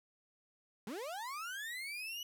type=linear sweep; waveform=35% pulse; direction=up; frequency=184.5 to 2960 Hz; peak=-39 dBFS; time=0.87-2.23 s; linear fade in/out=2 ms; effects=none